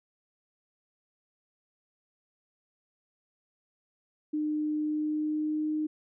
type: tone with pitch glide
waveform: sine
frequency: 303.4 to 307.1 Hz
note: D#4 to D#4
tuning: -44 to -23 cents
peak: -27 dBFS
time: 4.33-5.87 s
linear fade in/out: 10 ms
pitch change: +21 cents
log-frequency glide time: 4.77-5.75 s
effects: none